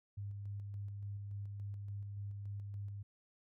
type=tone with tremolo; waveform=sine; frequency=101 Hz; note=G#2; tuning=48 cents flat; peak=-40 dBFS; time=0.17-3.03 s; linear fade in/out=10 ms; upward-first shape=square; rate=3.5 Hz; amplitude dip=25%; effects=none

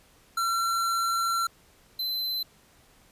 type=tone pair in turn; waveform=square; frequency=1359 / 4058 Hz; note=F6 / B7; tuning=-48 / +46 cents; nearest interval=octave + perfect fifth; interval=1894 cents; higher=second; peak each=-25 / -28 dBFS; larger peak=first; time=0.37-1.47 / 1.99-2.43 s; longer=first; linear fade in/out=5 ms; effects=pink hiss -59 dBFS RMS until 3.11 s + resampled to 32000 Hz

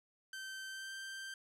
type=tone with pitch glide; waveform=sawtooth; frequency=1550 to 1568 Hz; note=G6 to G6; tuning=-20 to 0 cents; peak=-40 dBFS; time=0.33-1.34 s; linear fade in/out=2 ms; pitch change=+20 cents; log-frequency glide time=0.68-0.93 s; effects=low-pass 11000 Hz 12 dB/octave

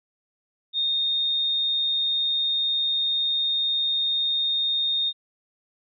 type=tone; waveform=sine; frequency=3679 Hz; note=A#7; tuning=24 cents flat; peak=-21 dBFS; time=0.73-5.13 s; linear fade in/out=50 ms; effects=none

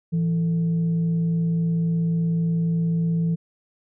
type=tone with frequency modulation; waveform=sine; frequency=166.2 Hz; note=E3; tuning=15 cents sharp; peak=-19 dBFS; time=0.12-3.36 s; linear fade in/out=20 ms; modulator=276 Hz; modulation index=0.21; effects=none

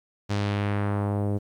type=tone with low-pass filter sweep; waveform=sawtooth; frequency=101.9 Hz; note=G#2; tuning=32 cents flat; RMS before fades=-26 dBFS; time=0.29-1.39 s; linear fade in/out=20 ms; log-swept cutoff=5900 to 450 Hz; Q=1.2; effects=10-bit

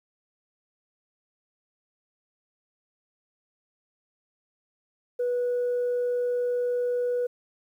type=tone; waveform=sine; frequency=489.5 Hz; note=B4; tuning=15 cents flat; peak=-22 dBFS; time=5.19-7.27 s; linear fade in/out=10 ms; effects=tanh soft clip ceiling -21 dBFS + 10-bit

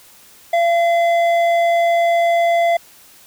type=tone with hard clipping; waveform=sine; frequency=682 Hz; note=F5; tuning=41 cents flat; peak=-14 dBFS; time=0.53-2.77 s; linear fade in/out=5 ms; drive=8 dB; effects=white hiss -46 dBFS RMS until 3.26 s

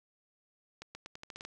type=accelerating click train; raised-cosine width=0.2 ms; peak=-27 dBFS; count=9; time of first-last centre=0.82-1.451 s; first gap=130 ms; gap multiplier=0.85; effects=none

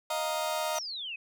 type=chord; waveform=sawtooth; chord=Eb suspended second; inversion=none; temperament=just; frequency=622.3 / 700 / 933.4 Hz; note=Eb5 / F5 / Bb5; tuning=0 / +4 / +2 cents; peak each=-28 / -32 / -30 dBFS; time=0.1-0.79 s; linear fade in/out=5 ms
type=exponential sweep; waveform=sine; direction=down; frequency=6272 to 2489 Hz; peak=-35 dBFS; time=0.75-1.16 s; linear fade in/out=5 ms
effects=none

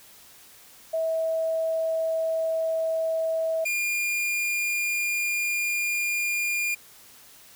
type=tone pair in turn; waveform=sine / 45% pulse; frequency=648 / 2412 Hz; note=E5 / D7; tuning=-30 / +46 cents; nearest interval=octave + major seventh; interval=2276 cents; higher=second; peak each=-23 / -24 dBFS; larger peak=first; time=0.93-3.65 / 3.65-6.75 s; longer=second; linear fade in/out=10 ms; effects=white hiss -51 dBFS RMS until 7.55 s

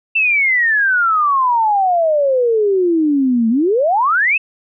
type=exponential two-way sweep; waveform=sine; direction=down then up; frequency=2700 to 220 to 2700 Hz; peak=-11 dBFS; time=0.15-4.38 s; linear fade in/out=10 ms; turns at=3.49 s; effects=none

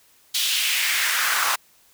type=noise with high-pass filter sweep; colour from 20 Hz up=pink; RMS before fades=-22 dBFS; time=0.34-1.56 s; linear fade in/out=10 ms; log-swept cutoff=3600 to 1100 Hz; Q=2.3; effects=white hiss -57 dBFS RMS until 1.93 s

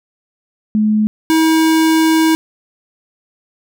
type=tone pair in turn; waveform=sine / square; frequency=213.9 / 320.5 Hz; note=A3 / E4; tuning=-49 / -49 cents; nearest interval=perfect fifth; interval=700 cents; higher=second; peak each=-10 / -10 dBFS; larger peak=neither; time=0.75-1.07 / 1.3-2.35 s; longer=second; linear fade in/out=0 ms; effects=none

